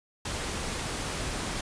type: noise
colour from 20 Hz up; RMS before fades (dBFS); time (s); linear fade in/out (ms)
pink; -33; 0.25-1.61; 5
effects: resampled to 22050 Hz